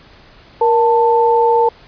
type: tone pair together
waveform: sine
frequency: 469.5 / 886.3 Hz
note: A#4 / A5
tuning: +12 / +12 cents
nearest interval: major seventh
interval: 1100 cents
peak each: -12 dBFS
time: 0.61-1.69 s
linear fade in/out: 5 ms
effects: pink hiss -44 dBFS RMS until 1.87 s + resampled to 11025 Hz